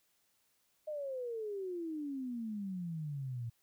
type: exponential sweep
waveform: sine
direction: down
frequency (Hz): 622.3 to 113.6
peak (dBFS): -37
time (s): 0.87-3.5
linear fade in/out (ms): 10
effects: white hiss -75 dBFS RMS until 3.62 s